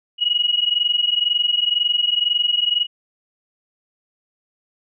sine tone pair together, 2892 / 2914 Hz, F#7 / F#7, -40 / -27 cents, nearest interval unison, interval 13 cents, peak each -19 dBFS, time 0.18-2.87 s, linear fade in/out 50 ms, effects none

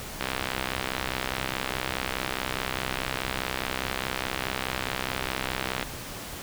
click train, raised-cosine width 0.3 ms, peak -11 dBFS, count 365, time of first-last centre 0.21-5.827 s, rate 64.8 Hz, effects pink hiss -38 dBFS RMS until 6.42 s

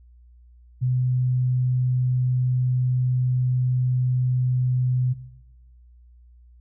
sine tone, 126.4 Hz, B2, 41 cents sharp, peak -19 dBFS, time 0.81-5.14 s, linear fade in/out 20 ms, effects noise-tail reverb RT60 1.0 s tail -17 dB re dry + added 60 Hz sine -48 dBFS peak until 6.6 s

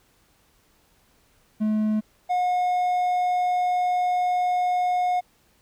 triangle tone pair in turn, 214.7 / 722.2 Hz, A3 / F#5, -42 / -42 cents, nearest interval octave + major sixth, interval 2100 cents, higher second, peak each -18 dBFS, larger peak neither, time 1.6-2.01 / 2.29-5.21 s, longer second, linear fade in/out 20 ms, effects pink hiss -62 dBFS RMS until 5.61 s

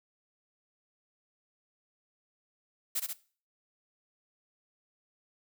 blue noise with echo, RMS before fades -31 dBFS, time 2.95-3 s, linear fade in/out 10 ms, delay 67 ms, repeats 2, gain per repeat -3 dB, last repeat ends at 3.134 s, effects noise-tail reverb RT60 0.4 s tail -18 dB re dry

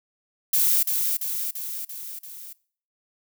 violet noise with echo, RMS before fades -20 dBFS, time 0.53-0.83 s, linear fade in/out 5 ms, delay 340 ms, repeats 5, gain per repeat -4 dB, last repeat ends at 2.53 s, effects noise-tail reverb RT60 0.5 s tail -22 dB re dry

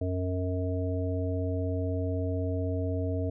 harmonic tone, 91.6 Hz, F#2, 17 cents flat, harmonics 1 / 3 / 5 / 7, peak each -29 / -34 / -36 / -37 dBFS, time 0.01-3.3 s, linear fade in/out 5 ms, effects none

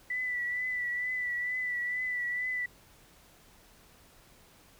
sine tone with vibrato, 1975.5 Hz, B6, in tune, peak -30 dBFS, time 0.1-2.66 s, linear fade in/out 5 ms, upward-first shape triangle, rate 2.2 Hz, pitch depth 39 cents each way, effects pink hiss -59 dBFS RMS until 4.79 s

